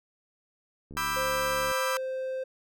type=click train; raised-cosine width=3 ms; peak=-32 dBFS; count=59; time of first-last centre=0.91-1.714 s; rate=72.1 Hz
type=chord; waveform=35% pulse; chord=E minor seventh; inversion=second; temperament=just; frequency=988.9 / 1186.7 / 1318.5 / 1582.2 Hz; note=B5 / D6 / E6 / G6; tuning=+2 / +18 / 0 / +16 cents; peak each=-32 dBFS; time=0.97-1.97 s; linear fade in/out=0 ms
type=tone; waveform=triangle; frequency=522 Hz; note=C5; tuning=4 cents flat; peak=-28 dBFS; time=1.16-2.44 s; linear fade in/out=10 ms
effects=none